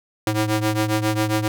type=ring-modulated tone; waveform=sawtooth; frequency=215.4 Hz; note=A3; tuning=37 cents flat; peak=-12 dBFS; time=0.27-1.48 s; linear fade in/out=2 ms; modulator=104 Hz; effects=none